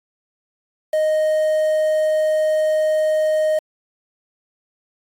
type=tone with quantisation; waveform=triangle; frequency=621 Hz; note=D#5; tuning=3 cents flat; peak=-13 dBFS; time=0.93-3.59 s; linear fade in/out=5 ms; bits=6; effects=AAC 48 kbps